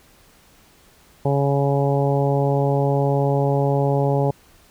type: harmonic tone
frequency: 139.9 Hz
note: C#3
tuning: 16 cents sharp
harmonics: 1 / 2 / 3 / 4 / 5 / 6 / 7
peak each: -19 / -27 / -23 / -24 / -29 / -27 / -38 dBFS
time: 1.25-4.31 s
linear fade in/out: 5 ms
effects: pink hiss -53 dBFS RMS until 4.7 s